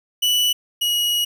40% pulse tone pair in turn, 2960 / 2904 Hz, F#7 / F#7, 0 / -33 cents, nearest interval unison, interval 33 cents, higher first, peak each -15 / -17 dBFS, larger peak first, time 0.22-0.53 / 0.81-1.25 s, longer second, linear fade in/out 10 ms, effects none

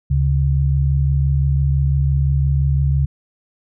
sine tone pair together, 72.61 / 138.5 Hz, D2 / C#3, -19 / -1 cents, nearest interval major seventh, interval 1118 cents, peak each -16 dBFS, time 0.1-3.06 s, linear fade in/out 10 ms, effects none

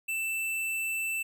square tone, 2659 Hz, E7, 14 cents sharp, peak -30 dBFS, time 0.08-1.23 s, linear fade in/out 10 ms, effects none

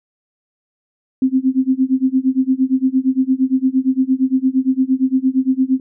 sine tone with tremolo, 261.6 Hz, C4, in tune, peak -9 dBFS, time 1.22-5.8 s, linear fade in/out 2 ms, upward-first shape sine, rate 8.7 Hz, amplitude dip 95%, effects none

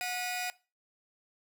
sawtooth tone cluster, 729 / 1946 / 2464 Hz, F#5 / B6 / D#7, -26 / -26 / -17 cents, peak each -32 / -38 / -33 dBFS, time 0.01-0.5 s, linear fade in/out 0 ms, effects noise-tail reverb RT60 0.3 s tail -20 dB re dry

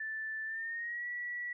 sine tone with pitch glide, 1760 to 1941.6 Hz, A6 to B6, 0 to -30 cents, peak -36 dBFS, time 0-1.53 s, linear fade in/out 5 ms, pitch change +170 cents, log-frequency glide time 0.45-1.07 s, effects none

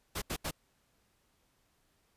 pink noise bursts, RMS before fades -36 dBFS, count 3, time 0.15-0.511 s, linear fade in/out 10 ms, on 69 ms, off 77 ms, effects pink hiss -73 dBFS RMS until 2.16 s + resampled to 32000 Hz

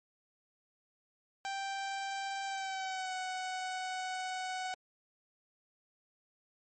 sawtooth tone with pitch glide, 784 to 743.9 Hz, G5 to F#5, 0 to +9 cents, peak -32 dBFS, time 1.45-4.74 s, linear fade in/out 0 ms, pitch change -91 cents, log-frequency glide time 2.46-3.14 s, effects MP3 32 kbps

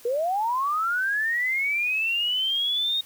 sine linear sweep, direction up, 456.3 to 3729 Hz, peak -22 dBFS, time 0.05-3.01 s, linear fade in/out 5 ms, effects white hiss -50 dBFS RMS until 3.05 s

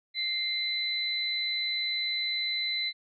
sine tone pair together, 2093 / 4020 Hz, C7 / B7, 0 / +30 cents, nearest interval major seventh, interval 1130 cents, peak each -33 / -29 dBFS, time 0.14-2.93 s, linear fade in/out 50 ms, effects none

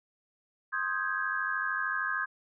sine chord, Ab major seventh, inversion first, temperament equal with one note detuned, 1061.7 / 1244.5 / 1568 / 1661.2 Hz, C6 / Eb6 / G6 / Ab6, +25 / 0 / 0 / 0 cents, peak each -37 / -36 / -33 / -33 dBFS, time 0.72-2.26 s, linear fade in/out 20 ms, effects none

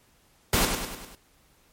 pink noise with echo, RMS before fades -22 dBFS, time 0.53-0.65 s, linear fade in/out 2 ms, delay 100 ms, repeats 5, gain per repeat -5 dB, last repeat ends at 1.15 s, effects pink hiss -62 dBFS RMS until 1.72 s + MP3 64 kbps

